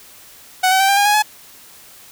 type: tone with pitch steps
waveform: sawtooth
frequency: 744 / 760.5 / 777.4 / 794.6 / 812.3 / 830.3 / 848.7 Hz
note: F#5 / F#5 / G5 / G5 / G#5 / G#5 / G#5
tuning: +9 / +47 / -15 / +23 / -39 / -1 / +37 cents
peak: -8 dBFS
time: 0.63-1.225 s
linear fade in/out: 10 ms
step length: 85 ms
effects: white hiss -43 dBFS RMS until 2.11 s